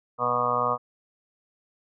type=harmonic tone with a mistuned harmonic; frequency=122.5 Hz; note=B2; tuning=14 cents flat; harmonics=1 / 2 / 4 / 5 / 6 / 7 / 8 / 9 / 10; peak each=-38 / -38 / -30 / -32 / -32 / -38 / -31 / -27 / -27 dBFS; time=0.18-0.78 s; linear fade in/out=50 ms; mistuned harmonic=2; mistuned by=-18 cents; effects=none